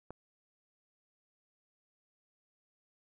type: click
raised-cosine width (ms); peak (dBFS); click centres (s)
1; -30; 0.106
effects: none